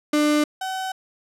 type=tone pair in turn; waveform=35% pulse; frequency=298.5 / 757.4 Hz; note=D4 / F#5; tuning=+28 / +40 cents; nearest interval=octave + major third; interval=1612 cents; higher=second; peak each=-15 / -24 dBFS; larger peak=first; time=0.13-0.44 / 0.61-0.92 s; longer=neither; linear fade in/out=5 ms; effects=low-pass 11000 Hz 12 dB/octave